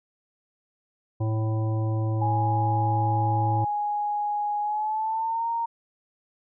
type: harmonic tone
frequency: 110 Hz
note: A2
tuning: in tune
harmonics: 1 / 3 / 5 / 7 / 9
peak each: -23 / -33 / -37 / -40 / -42 dBFS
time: 1.2-3.65 s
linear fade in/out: 10 ms
type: tone with pitch glide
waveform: sine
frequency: 830 to 926.3 Hz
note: G#5 to A#5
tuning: -1 to -11 cents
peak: -24 dBFS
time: 2.21-5.66 s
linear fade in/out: 10 ms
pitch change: +190 cents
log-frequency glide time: 4.61-5.48 s
effects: none